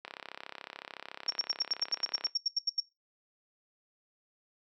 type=click train; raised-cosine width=0.3 ms; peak=-24 dBFS; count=76; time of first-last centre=0.05-2.269 s; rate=33.8 Hz
type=tone bursts; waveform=sine; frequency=5520 Hz; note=F8; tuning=21 cents flat; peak=-26 dBFS; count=15; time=1.28-2.803 s; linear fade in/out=5 ms; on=25 ms; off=82 ms
effects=noise-tail reverb RT60 0.2 s tail -18 dB re dry + high-pass 400 Hz 12 dB/octave